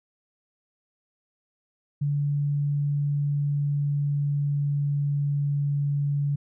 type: tone with pitch glide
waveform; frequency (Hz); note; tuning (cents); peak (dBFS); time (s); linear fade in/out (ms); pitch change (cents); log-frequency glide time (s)
sine; 144.2 to 143.12; D3 to D3; -31 to -44; -22; 2.01-6.36; 10; -13; 3.14-5.79
effects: none